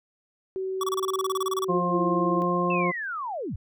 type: tone with pitch glide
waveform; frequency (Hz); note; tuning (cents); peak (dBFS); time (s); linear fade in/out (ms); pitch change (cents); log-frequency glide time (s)
sine; 379.1 to 333.9; F#4 to E4; +42 to +22; -27; 0.56-2.42; 0; -220; 1.66-2.02
type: tone bursts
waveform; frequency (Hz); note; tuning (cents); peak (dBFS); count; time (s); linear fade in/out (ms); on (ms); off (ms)
square; 1138; C#6; +45; -26; 16; 0.81-1.645; 2; 25; 29
type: harmonic tone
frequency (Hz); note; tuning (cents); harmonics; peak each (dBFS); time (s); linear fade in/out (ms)
176.7; F3; +21; 1 / 2 / 3 / 4 / 6; -27 / -28 / -30 / -34 / -26; 1.68-2.92; 20
type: linear sweep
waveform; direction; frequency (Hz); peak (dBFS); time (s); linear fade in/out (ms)
sine; down; 2701 to 55; -29; 2.7-3.56; 5
effects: none